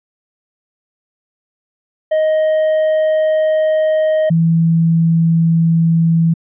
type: tone pair in turn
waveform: triangle / sine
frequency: 625 / 165.06 Hz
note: D#5 / E3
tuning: +8 / +3 cents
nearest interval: octave + major seventh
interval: 2305 cents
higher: first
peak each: -9 dBFS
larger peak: neither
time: 2.11-4.3 / 4.3-6.34 s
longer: first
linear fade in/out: 10 ms
effects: resampled to 8000 Hz